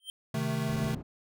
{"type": "tone with exponential growth", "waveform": "square", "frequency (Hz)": 3136, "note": "G7", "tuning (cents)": 0, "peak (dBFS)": -34, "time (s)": [0, 0.1], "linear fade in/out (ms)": 1, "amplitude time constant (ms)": 20}
{"type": "chord", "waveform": "square", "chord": "A diminished", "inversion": "first", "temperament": "equal", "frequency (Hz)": [130.81, 155.56, 220], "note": ["C3", "Eb3", "A3"], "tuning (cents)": [0, 0, 0], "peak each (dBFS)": -34, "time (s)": [0.34, 0.95], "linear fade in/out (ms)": 5}
{"type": "low-pass noise", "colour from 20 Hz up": "white", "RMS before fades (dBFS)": -40, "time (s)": [0.67, 1.03], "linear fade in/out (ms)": 20, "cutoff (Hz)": 280, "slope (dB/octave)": 12}
{"effects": []}